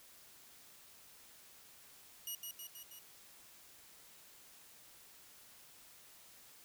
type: tone with echo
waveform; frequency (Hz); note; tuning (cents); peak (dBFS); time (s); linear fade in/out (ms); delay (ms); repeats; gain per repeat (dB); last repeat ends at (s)
5% pulse; 2900; F#7; -35; -32; 2.27-2.35; 2; 160; 4; -3; 2.99
effects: white hiss -60 dBFS RMS until 6.64 s